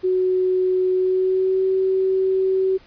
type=tone with pitch glide; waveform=sine; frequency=370.1 to 379.4 Hz; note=F#4 to F#4; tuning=0 to +43 cents; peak=-16 dBFS; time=0.03-2.78 s; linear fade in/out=20 ms; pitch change=+43 cents; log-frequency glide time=0.94-1.65 s; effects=pink hiss -51 dBFS RMS until 2.86 s + resampled to 11025 Hz